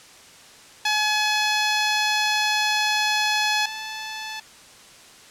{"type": "tone pair in turn", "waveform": "10% pulse", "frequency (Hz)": [849, 870.4], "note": ["G#5", "A5"], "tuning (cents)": [38, -19], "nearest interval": "unison", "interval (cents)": 43, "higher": "second", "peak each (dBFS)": [-11, -22], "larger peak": "first", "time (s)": [[0.85, 3.66], [3.66, 4.4]], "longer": "first", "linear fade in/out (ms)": 5, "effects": ["white hiss -47 dBFS RMS until 5.3 s", "low-pass 8000 Hz 12 dB/octave"]}